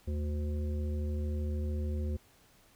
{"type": "harmonic tone with a mistuned harmonic", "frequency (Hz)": 73.5, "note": "D2", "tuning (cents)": 2, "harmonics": [1, 3, 5, 7], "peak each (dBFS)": [-31, -41, -45, -48], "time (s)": [0.07, 2.17], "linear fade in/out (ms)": 10, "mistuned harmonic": 1, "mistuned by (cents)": 100, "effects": ["pink hiss -63 dBFS RMS until 2.75 s"]}